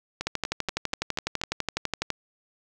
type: two click trains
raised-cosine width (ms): 0.2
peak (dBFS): -9 / -13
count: 23 / 6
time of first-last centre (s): 0.27-2.103 / 0.21-1.415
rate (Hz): 12 / 4.15
effects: none